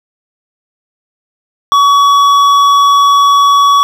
triangle tone with hard clipping, 1130 Hz, C#6, 33 cents sharp, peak -6 dBFS, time 1.72-3.83 s, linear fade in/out 0 ms, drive 12 dB, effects none

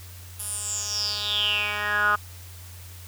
10% pulse tone with band-pass filter sweep, 207.7 Hz, G#3, in tune, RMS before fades -26 dBFS, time 0.39-2.16 s, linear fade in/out 10 ms, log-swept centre 11000 to 1300 Hz, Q 8.8, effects added 89 Hz sine -41 dBFS peak until 3.07 s + white hiss -47 dBFS RMS until 3.07 s

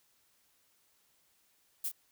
violet noise with echo, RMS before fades -35 dBFS, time 1.84-1.89 s, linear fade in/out 5 ms, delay 27 ms, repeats 1, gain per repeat -8 dB, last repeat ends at 1.917 s, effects white hiss -71 dBFS RMS until 2.11 s

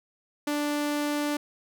sawtooth tone, 293.7 Hz, D4, in tune, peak -22 dBFS, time 0.47-1.37 s, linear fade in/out 5 ms, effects none

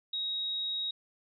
sine tone, 3790 Hz, A#7, 28 cents sharp, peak -31 dBFS, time 0.13-0.91 s, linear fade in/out 5 ms, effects none

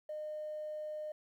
triangle tone, 610 Hz, D#5, 34 cents flat, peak -35 dBFS, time 0.09-1.12 s, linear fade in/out 5 ms, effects tanh soft clip ceiling -36 dBFS + 12-bit

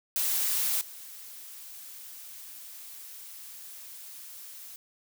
blue noise with level steps, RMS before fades -28 / -45 dBFS, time 0.16-4.76 s, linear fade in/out 0 ms, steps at 0.81 s, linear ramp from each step 2 ms, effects none

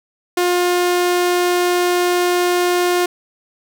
sawtooth tone, 355.4 Hz, F4, 30 cents sharp, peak -10 dBFS, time 0.37-3.06 s, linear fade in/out 5 ms, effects none

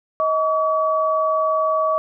sine tone pair together, 632 / 1138.2 Hz, D#5 / C#6, +27 / +45 cents, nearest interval minor seventh, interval 1018 cents, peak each -19 dBFS, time 0.2-1.98 s, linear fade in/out 0 ms, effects none

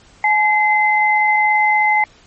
sine tone pair together, 849.8 / 2060 Hz, G#5 / C7, +40 / -28 cents, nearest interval octave + minor third, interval 1532 cents, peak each -14 dBFS, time 0.24-2.04 s, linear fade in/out 2 ms, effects pink hiss -48 dBFS RMS until 2.26 s + MP3 32 kbps

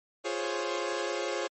sawtooth chord, Db major seventh, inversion first, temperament equal, 349.2 / 415.3 / 523.3 / 554.4 Hz, F4 / Ab4 / C5 / Db5, 0 / 0 / 0 / 0 cents, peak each -32 dBFS, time 0.24-1.48 s, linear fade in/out 20 ms, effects MP3 32 kbps

